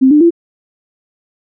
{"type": "tone with pitch steps", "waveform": "sine", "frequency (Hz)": [263, 298.6, 339.1], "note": ["C4", "D4", "E4"], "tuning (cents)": [9, 29, 49], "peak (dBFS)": -4, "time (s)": [0.01, 0.307], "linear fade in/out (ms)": 20, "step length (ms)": 99, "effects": []}